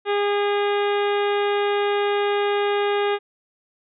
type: harmonic tone with a mistuned harmonic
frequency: 408 Hz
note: G#4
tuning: 31 cents flat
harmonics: 1 / 2 / 3 / 4 / 5 / 6 / 7 / 8 / 9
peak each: -20 / -26 / -30 / -32 / -34 / -36 / -37 / -38 / -39 dBFS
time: 0.05-3.19 s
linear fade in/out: 50 ms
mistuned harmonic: 8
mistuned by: +24 cents
effects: none